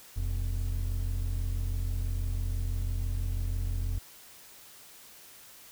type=tone pair together; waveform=triangle; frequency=41.2 / 87.31 Hz; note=E1 / F2; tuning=0 / 0 cents; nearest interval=octave + minor second; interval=1300 cents; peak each=-28 / -30 dBFS; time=0.16-3.99 s; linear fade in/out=10 ms; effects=white hiss -52 dBFS RMS until 5.71 s